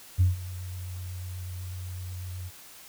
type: tone with ADSR envelope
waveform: sine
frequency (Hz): 90.8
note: F#2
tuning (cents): -32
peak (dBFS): -15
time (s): 0.18-2.51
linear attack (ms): 27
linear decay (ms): 150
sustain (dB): -19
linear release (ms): 43
effects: tanh soft clip ceiling -13 dBFS + white hiss -49 dBFS RMS until 2.88 s